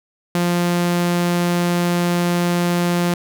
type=tone; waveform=sawtooth; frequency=174.61 Hz; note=F3; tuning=in tune; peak=-12 dBFS; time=0.35-3.14 s; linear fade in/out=2 ms; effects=none